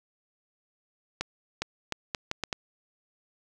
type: accelerating click train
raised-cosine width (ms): 0.2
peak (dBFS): -12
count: 7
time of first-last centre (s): 1.21-2.528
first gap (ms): 410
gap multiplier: 0.74
effects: none